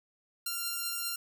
5% pulse tone pair together, 1387 / 4156 Hz, F6 / C8, -12 / -12 cents, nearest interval octave + perfect fifth, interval 1900 cents, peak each -23 / -31 dBFS, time 0.46-1.16 s, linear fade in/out 5 ms, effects none

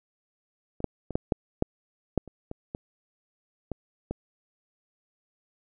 clicks, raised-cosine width 2 ms, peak -25 / -11 / -22 / -10 / -9 / -9 / -9 / -30 / -22 / -20 / -18 / -17 dBFS, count 12, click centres 0.804 / 0.843 / 1.107 / 1.155 / 1.322 / 1.624 / 2.177 / 2.277 / 2.514 / 2.749 / 3.717 / 4.11 s, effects none

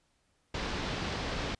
pink low-pass noise, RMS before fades -35 dBFS, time 0.54-1.55 s, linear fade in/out 5 ms, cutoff 5100 Hz, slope 24 dB/octave, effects pink hiss -73 dBFS RMS until 1.59 s + resampled to 22050 Hz

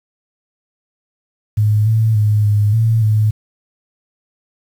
sine tone with pitch steps, 106.1 / 111.1 / 105.7 / 104.1 / 112.6 / 107.6 Hz, G#2 / A2 / G#2 / G#2 / A2 / A2, +38 / +17 / +31 / +5 / +40 / -38 cents, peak -10 dBFS, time 1.57-3.31 s, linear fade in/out 10 ms, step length 290 ms, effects 7-bit

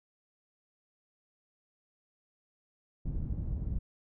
pink low-pass noise, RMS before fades -34 dBFS, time 3.05-3.79 s, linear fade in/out 10 ms, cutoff 140 Hz, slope 12 dB/octave, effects none

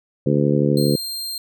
harmonic tone, 72.3 Hz, D2, 27 cents flat, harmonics 2 / 3 / 4 / 5 / 6 / 7, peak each -19 / -21 / -22 / -23 / -24 / -24 dBFS, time 0.26-0.96 s, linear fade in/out 5 ms
sawtooth tone, 4186 Hz, C8, in tune, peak -23 dBFS, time 0.77-1.38 s, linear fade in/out 2 ms
effects none

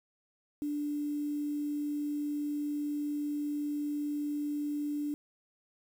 sine tone with quantisation, 293.7 Hz, D4, in tune, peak -31 dBFS, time 0.62-5.14 s, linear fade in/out 0 ms, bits 9, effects none

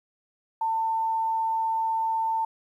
sine tone, 896 Hz, A5, 31 cents sharp, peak -23 dBFS, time 0.61-2.45 s, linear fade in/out 5 ms, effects 10-bit

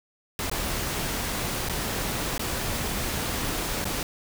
pink noise with dropouts, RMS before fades -29 dBFS, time 0.39-4.03 s, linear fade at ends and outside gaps 1 ms, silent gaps 0.498-0.514 / 1.688-1.696 / 2.379-2.394 / 3.844-3.853 s, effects none

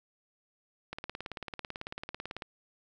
click train, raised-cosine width 0.3 ms, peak -22 dBFS, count 28, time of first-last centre 0.93-2.422 s, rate 18.1 Hz, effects none

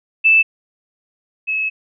sine tone pair in turn, 2637 / 2584 Hz, E7 / E7, 0 / -35 cents, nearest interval unison, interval 35 cents, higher first, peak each -8 / -17 dBFS, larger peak first, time 0.24-0.43 / 1.47-1.7 s, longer second, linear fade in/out 20 ms, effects none

